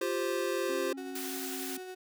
square chord, F suspended second, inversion none, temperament equal, 349.2 / 392 / 523.3 Hz, F4 / G4 / C5, 0 / 0 / 0 cents, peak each -35 dBFS, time 0.01-0.93 s, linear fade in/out 5 ms
triangle tone with pitch glide, 272.1 to 269.4 Hz, C#4 to C#4, -32 to -49 cents, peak -38 dBFS, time 0.69-1.78 s, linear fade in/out 5 ms, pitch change -17 cents, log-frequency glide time 1.25-1.52 s
35% pulse tone with tremolo, 370 Hz, F#4, in tune, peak -38 dBFS, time 0.97-1.95 s, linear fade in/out 10 ms, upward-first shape sine, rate 11 Hz, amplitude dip 30%
white high-pass noise, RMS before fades -40 dBFS, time 1.15-1.77 s, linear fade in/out 5 ms, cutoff 1100 Hz, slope 24 dB/octave
effects none

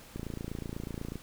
click train, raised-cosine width 3 ms, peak -24 dBFS, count 29, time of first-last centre 0.16-1.156 s, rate 28.1 Hz, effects pink hiss -52 dBFS RMS until 1.22 s

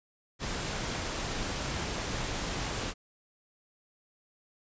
pink noise, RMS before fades -34 dBFS, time 0.39-2.94 s, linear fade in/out 50 ms, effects resampled to 16000 Hz

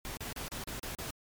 pink noise bursts, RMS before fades -40 dBFS, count 7, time 0.05-1.106 s, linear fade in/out 0 ms, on 120 ms, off 36 ms, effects MP3 96 kbps

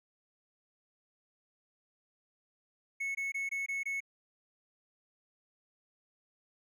triangle tone bursts, 2200 Hz, C#7, 14 cents flat, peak -31 dBFS, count 6, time 3-4.005 s, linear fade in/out 10 ms, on 150 ms, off 21 ms, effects none

